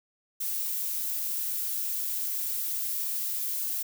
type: noise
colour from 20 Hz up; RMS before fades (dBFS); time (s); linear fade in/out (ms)
violet; -31; 0.4-3.83; 10
effects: none